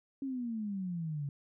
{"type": "exponential sweep", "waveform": "sine", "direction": "down", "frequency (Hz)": [277.2, 138.59], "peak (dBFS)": -34, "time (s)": [0.22, 1.29], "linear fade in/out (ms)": 2, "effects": []}